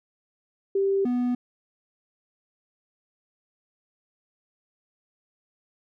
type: tone pair in turn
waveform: sine / triangle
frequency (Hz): 392 / 246.2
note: G4 / B3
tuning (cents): 0 / -5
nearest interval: minor sixth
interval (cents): 805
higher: first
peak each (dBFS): -20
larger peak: neither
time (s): 0.75-1.05 / 1.05-1.35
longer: neither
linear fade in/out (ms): 5
effects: none